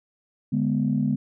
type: chord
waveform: sine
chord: G# diminished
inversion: second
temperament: equal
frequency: 146.83 / 207.7 / 246.9 Hz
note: D3 / G#3 / B3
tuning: 0 / 0 / 0 cents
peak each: -25 / -24 / -24 dBFS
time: 0.52-1.16 s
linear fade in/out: 10 ms
effects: tanh soft clip ceiling -11 dBFS